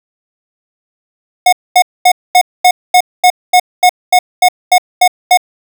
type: tone bursts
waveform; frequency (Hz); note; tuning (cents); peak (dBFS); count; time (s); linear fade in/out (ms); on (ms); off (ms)
square; 726; F#5; -33; -4; 14; 1.46-5.374; 5; 66; 230
effects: none